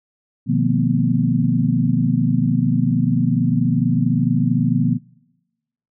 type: tone cluster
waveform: sine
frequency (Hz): 123.3 / 152.4 / 176.8 / 229.8 / 250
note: B2 / D#3 / F3 / A#3 / B3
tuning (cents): -2 / -36 / +22 / -25 / +21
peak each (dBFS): -21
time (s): 0.46-4.99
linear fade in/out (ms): 50
effects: noise-tail reverb RT60 1.0 s tail -25 dB re dry